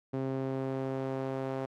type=tone with band-pass filter sweep; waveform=sawtooth; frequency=133.2 Hz; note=C3; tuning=31 cents sharp; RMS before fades=-34 dBFS; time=0.13-1.66 s; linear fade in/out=10 ms; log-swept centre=350 to 560 Hz; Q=1.1; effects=AAC 64 kbps